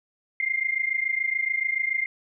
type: tone pair together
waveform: sine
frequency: 2093 / 2120 Hz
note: C7 / C7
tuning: 0 / +22 cents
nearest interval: unison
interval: 22 cents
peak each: -26 dBFS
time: 0.4-2.06 s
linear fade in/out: 2 ms
effects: none

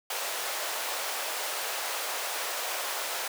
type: high-pass noise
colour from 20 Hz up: pink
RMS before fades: -33 dBFS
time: 0.1-3.28 s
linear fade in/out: 5 ms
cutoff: 530 Hz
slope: 24 dB/octave
effects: none

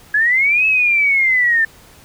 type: linear two-way sweep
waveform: sine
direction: up then down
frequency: 1661.2 to 2600 to 1775 Hz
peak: -11 dBFS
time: 0.14-1.65 s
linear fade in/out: 5 ms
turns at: 0.66 s
effects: pink hiss -45 dBFS RMS until 2.04 s

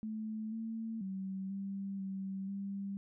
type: tone with pitch steps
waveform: sine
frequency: 217.5 / 224.3 / 191.5 / 196.4 / 192.9 / 197.8 Hz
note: A3 / A3 / G3 / G3 / G3 / G3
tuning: -20 / +34 / -40 / +4 / -28 / +16 cents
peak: -37 dBFS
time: 0.03-2.97 s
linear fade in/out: 0 ms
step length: 490 ms
effects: none

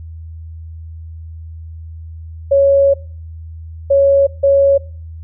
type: tone bursts at uneven times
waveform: sine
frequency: 554.4 Hz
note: C#5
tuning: in tune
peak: -7 dBFS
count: 3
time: 2.51-2.94 / 3.9-4.27 / 4.43-4.78 s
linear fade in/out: 10 ms
effects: noise-tail reverb RT60 0.5 s tail -23 dB re dry + added 81 Hz sine -28 dBFS peak until 5.23 s

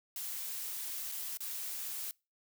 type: noise with dropouts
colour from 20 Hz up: blue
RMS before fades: -40 dBFS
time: 0.16-2.11 s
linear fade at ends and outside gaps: 1 ms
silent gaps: 1.117-1.121 / 1.372-1.405 s
effects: noise-tail reverb RT60 0.3 s tail -26 dB re dry

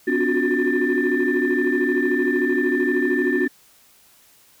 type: tone cluster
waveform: sine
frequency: 255 / 291.2 / 357.2 / 370.3 / 1778 Hz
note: C4 / D4 / F4 / F#4 / A6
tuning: -44 / -15 / +39 / +1 / +18 cents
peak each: -23 dBFS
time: 0.07-3.48 s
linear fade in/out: 10 ms
effects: tanh soft clip ceiling -10 dBFS + white hiss -54 dBFS RMS until 4.6 s

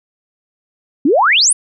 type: exponential sweep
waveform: sine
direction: up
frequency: 251.7 to 10590 Hz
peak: -8 dBFS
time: 1.05-1.53 s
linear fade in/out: 5 ms
effects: none

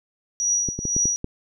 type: tone with tremolo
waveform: sine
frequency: 5800 Hz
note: F#8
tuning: 35 cents flat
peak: -17 dBFS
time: 0.4-1.16 s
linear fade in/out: 0 ms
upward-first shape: triangle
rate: 2 Hz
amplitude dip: 90%
type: clicks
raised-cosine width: 3 ms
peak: -15 dBFS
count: 6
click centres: 0.688 / 0.79 / 0.853 / 0.965 / 1.056 / 1.244 s
effects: none

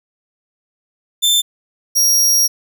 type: tone pair in turn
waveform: sawtooth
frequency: 3553 / 5640 Hz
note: A7 / F8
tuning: +16 / +16 cents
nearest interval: minor sixth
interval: 800 cents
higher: second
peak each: -8 dBFS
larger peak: neither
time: 1.22-1.42 / 1.95-2.48 s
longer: second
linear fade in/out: 20 ms
effects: none

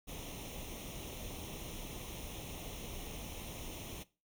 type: noise with comb filter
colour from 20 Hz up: pink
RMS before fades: -45 dBFS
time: 0.07-4.04 s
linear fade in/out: 20 ms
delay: 0.32 ms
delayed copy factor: +0.75
effects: noise-tail reverb RT60 0.3 s tail -19 dB re dry

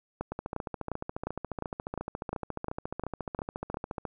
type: two click trains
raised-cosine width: 1 ms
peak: -20 / -18 dBFS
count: 54 / 11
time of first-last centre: 0.32-4.052 / 0.21-3.744 s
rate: 14.2 / 2.83 Hz
effects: none

